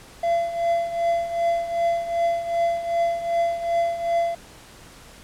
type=tone with tremolo; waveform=triangle; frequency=680 Hz; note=F5; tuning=46 cents flat; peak=-15 dBFS; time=0.23-4.35 s; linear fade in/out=5 ms; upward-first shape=triangle; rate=2.6 Hz; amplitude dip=75%; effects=pink hiss -46 dBFS RMS until 5.23 s + low-pass 11000 Hz 12 dB/octave